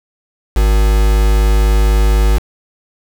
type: tone with quantisation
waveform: triangle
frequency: 52 Hz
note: G#1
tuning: 3 cents sharp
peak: -6 dBFS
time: 0.55-2.39 s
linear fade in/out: 20 ms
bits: 3
effects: none